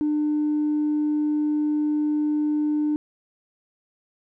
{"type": "tone with tanh clipping", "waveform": "triangle", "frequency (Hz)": 300, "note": "D4", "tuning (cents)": 37, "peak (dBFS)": -20, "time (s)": [0.01, 2.96], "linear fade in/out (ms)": 0, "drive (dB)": 5, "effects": []}